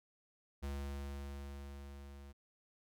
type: tone with level ramp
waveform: square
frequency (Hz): 70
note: C#2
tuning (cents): +18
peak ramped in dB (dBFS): -39 to -52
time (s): 0.62-2.33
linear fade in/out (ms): 20
effects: none